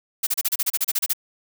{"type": "noise bursts", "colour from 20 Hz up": "blue", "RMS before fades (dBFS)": -21, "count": 13, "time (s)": [0.23, 1.134], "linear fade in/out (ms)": 10, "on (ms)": 40, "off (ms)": 32, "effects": []}